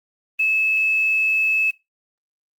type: tone with quantisation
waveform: sine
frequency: 2602 Hz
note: E7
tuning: 23 cents flat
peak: -16 dBFS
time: 0.39-1.71 s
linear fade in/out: 10 ms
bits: 7
effects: noise-tail reverb RT60 0.2 s tail -18 dB re dry + Opus 32 kbps